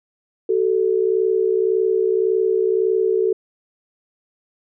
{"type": "tone pair together", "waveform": "sine", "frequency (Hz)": [378.2, 440], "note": ["F#4", "A4"], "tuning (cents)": [38, 0], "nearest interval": "minor third", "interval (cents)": 262, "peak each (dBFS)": -18, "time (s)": [0.49, 3.33], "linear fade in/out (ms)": 5, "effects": []}